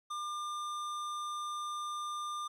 square tone, 1200 Hz, D6, 37 cents sharp, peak -37 dBFS, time 0.1-2.48 s, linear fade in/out 10 ms, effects low-pass 8000 Hz 12 dB/octave + 12-bit

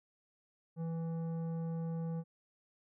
sine tone with tanh clipping, 164.81 Hz, E3, in tune, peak -37 dBFS, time 0.76-2.24 s, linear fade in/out 50 ms, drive 11 dB, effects none

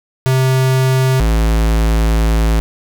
square tone pair in turn, 130.81 / 55 Hz, C3 / A1, 0 / 0 cents, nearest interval octave + minor third, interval 1500 cents, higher first, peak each -11 dBFS, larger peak neither, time 0.26-1.2 / 1.2-2.6 s, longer second, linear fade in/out 0 ms, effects none

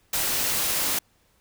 white noise, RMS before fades -25 dBFS, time 0.13-0.99 s, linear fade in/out 5 ms, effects pink hiss -64 dBFS RMS until 1.4 s

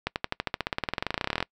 accelerating click train, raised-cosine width 0.3 ms, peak -10 dBFS, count 29, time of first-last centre 0.07-1.427 s, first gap 89 ms, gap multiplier 0.95, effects noise-tail reverb RT60 0.1 s tail -25 dB re dry

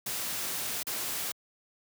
white noise with dropouts, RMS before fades -34 dBFS, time 0.06-1.32 s, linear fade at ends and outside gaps 5 ms, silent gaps 0.831-0.868 s, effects high-pass 80 Hz 12 dB/octave

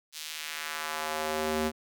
square tone with high-pass filter sweep, 77.78 Hz, D#2, in tune, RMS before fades -33 dBFS, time 0.12-1.72 s, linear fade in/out 50 ms, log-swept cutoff 4200 to 240 Hz, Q 1.1, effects none

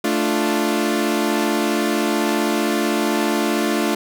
sawtooth chord, D minor, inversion second, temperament equal, 220 / 293.7 / 349.2 Hz, A3 / D4 / F4, 0 / 0 / 0 cents, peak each -18 dBFS, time 0.04-3.95 s, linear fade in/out 5 ms, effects none

